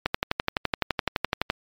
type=click train; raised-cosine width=0.3 ms; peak=-6 dBFS; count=18; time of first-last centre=0.06-1.501 s; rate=11.8 Hz; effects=MP3 96 kbps